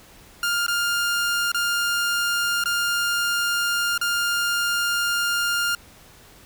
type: tone with dropouts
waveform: sawtooth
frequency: 1405 Hz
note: F6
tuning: 10 cents sharp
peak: -17 dBFS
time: 0.43-5.75 s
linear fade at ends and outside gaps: 2 ms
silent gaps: 0.665-0.681 / 1.518-1.545 / 2.639-2.657 / 3.978-4.013 s
effects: pink hiss -49 dBFS RMS until 6.45 s